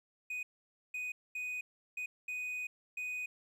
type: tone bursts at uneven times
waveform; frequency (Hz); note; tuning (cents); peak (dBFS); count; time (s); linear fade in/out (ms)
triangle; 2490; D#7; +1; -35; 6; 0.3-0.43 / 0.94-1.12 / 1.35-1.61 / 1.97-2.06 / 2.28-2.67 / 2.97-3.26; 5
effects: 12-bit